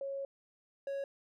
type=tone pair in turn; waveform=sine / triangle; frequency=550 / 553.5 Hz; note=C#5 / C#5; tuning=-14 / -3 cents; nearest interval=unison; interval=11 cents; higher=second; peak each=-36 / -33 dBFS; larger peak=second; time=0.01-0.25 / 0.87-1.04 s; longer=first; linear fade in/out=2 ms; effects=none